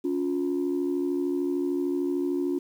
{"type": "tone pair together", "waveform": "sine", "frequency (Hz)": [281.8, 355.1], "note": ["C#4", "F4"], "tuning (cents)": [29, 29], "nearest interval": "major third", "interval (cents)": 400, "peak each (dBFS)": -26, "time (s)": [0.04, 2.59], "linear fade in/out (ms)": 10, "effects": ["tanh soft clip ceiling -19 dBFS", "9-bit"]}